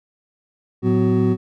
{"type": "tone cluster", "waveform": "triangle", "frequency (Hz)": [110.4, 183.2, 251.1, 373.6], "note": ["A2", "F#3", "B3", "F#4"], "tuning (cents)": [6, -17, 29, 17], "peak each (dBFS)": -18, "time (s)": [0.82, 1.37], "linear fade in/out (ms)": 50, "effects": []}